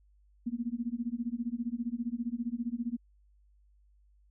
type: tone with tremolo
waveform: sine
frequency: 236.8 Hz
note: A#3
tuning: 27 cents sharp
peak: -28 dBFS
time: 0.46-2.97 s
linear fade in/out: 10 ms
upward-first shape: sine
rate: 15 Hz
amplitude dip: 95%
effects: added 50 Hz sine -61 dBFS peak until 4.3 s